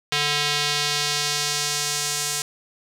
square tone with band-pass filter sweep, 146.83 Hz, D3, in tune, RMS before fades -24 dBFS, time 0.12-2.42 s, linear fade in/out 2 ms, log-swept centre 3500 to 7500 Hz, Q 1.3, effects none

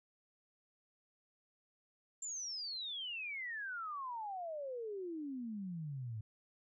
sine exponential sweep, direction down, 7360 to 104.4 Hz, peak -40 dBFS, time 2.22-6.21 s, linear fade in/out 5 ms, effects none

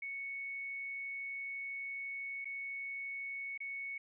sine tone with dropouts, 2217 Hz, C#7, in tune, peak -39 dBFS, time 0.02-3.98 s, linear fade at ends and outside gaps 5 ms, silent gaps 2.446-2.454 / 3.577-3.603 s, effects none

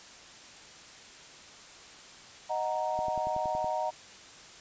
sine chord, D# minor, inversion none, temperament equal, 622.3 / 740 / 932.3 Hz, D#5 / F#5 / A#5, 0 / 0 / 0 cents, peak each -33 dBFS, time 2.49-3.91 s, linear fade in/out 20 ms
click train, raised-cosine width 3 ms, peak -30 dBFS, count 8, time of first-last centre 2.99-3.644 s, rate 10.7 Hz
effects white hiss -50 dBFS RMS until 4.6 s + resampled to 16000 Hz

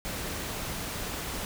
pink noise, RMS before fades -35 dBFS, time 0.05-1.45 s, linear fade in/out 0 ms, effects none

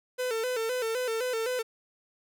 45% pulse tone with vibrato, 475.9 Hz, A#4, 36 cents sharp, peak -28 dBFS, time 0.18-1.63 s, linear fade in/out 20 ms, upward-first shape square, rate 3.9 Hz, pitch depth 99 cents each way, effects none

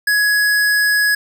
square tone, 1676 Hz, G#6, 15 cents sharp, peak -13 dBFS, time 0.07-1.15 s, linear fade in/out 5 ms, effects none

